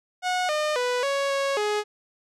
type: tone with pitch steps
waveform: sawtooth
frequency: 730 / 607 / 494.3 / 556 / 552 / 419 Hz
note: F#5 / D#5 / B4 / C#5 / C#5 / G#4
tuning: -24 / -43 / +1 / +5 / -7 / +15 cents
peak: -19 dBFS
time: 0.22-1.84 s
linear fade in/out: 50 ms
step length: 270 ms
effects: low-pass 7000 Hz 12 dB/octave